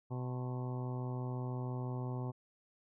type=harmonic tone with a mistuned harmonic; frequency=125.9 Hz; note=B2; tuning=34 cents sharp; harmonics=1 / 2 / 3 / 4 / 5 / 6 / 7 / 8 / 9; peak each=-37 / -45 / -47 / -52 / -53 / -54 / -51 / -57 / -56 dBFS; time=0.1-2.32 s; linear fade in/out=20 ms; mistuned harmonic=9; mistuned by=-64 cents; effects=none